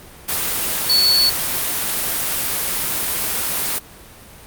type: tone in noise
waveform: sine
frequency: 4435 Hz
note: C#8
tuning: in tune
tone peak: -12 dBFS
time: 0.89-1.3 s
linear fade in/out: 10 ms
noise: white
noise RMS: -21 dBFS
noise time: 0.28-3.79 s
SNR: +6 dB
effects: pink hiss -41 dBFS RMS until 4.46 s + Opus 32 kbps